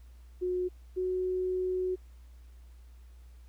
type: tone pair in turn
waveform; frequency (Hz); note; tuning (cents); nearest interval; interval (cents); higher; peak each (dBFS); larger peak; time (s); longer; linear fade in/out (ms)
sine; 363 / 368.7; F#4 / F#4; -33 / -6; unison; 27; second; -28; neither; 0.41-0.69 / 0.96-1.96; second; 20
effects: added 60 Hz sine -49 dBFS peak until 3.48 s + pink hiss -68 dBFS RMS until 3.48 s